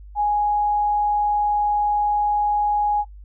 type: tone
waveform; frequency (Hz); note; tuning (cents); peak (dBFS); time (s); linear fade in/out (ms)
sine; 830.6; G#5; 0; -17; 0.15-3.05; 50
effects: noise-tail reverb RT60 0.1 s tail -19 dB re dry + added 50 Hz sine -38 dBFS peak until 3.24 s